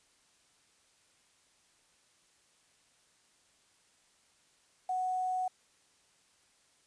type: tone with quantisation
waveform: sine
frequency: 740 Hz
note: F#5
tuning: in tune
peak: -30 dBFS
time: 4.89-5.48 s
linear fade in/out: 5 ms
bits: 9
effects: white hiss -68 dBFS RMS until 6.86 s + resampled to 22050 Hz